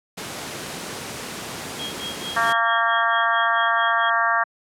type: noise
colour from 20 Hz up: pink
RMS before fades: -31 dBFS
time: 0.17-2.53 s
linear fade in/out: 10 ms
type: tone with tremolo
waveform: sine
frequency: 3262 Hz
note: G#7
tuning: 32 cents flat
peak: -28 dBFS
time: 1.79-4.1 s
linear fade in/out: 5 ms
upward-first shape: sine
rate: 4.5 Hz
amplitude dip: 95%
type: harmonic tone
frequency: 229.7 Hz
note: A#3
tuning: 25 cents flat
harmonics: 3 / 4 / 5 / 6 / 7 / 8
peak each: -25 / -26 / -22 / -26 / -23 / -26 dBFS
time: 2.36-4.44 s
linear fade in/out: 10 ms
effects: high-pass 150 Hz 12 dB/octave + low-pass 11000 Hz 12 dB/octave